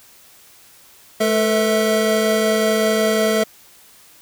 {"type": "tone cluster", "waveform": "square", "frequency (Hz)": [215.2, 443.3, 494, 651], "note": ["A3", "A4", "B4", "E5"], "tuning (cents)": [-38, 13, 0, -22], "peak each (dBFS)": [-22, -20, -28, -20], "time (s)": [1.2, 3.44], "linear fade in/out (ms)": 10, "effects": ["white hiss -48 dBFS RMS until 4.21 s"]}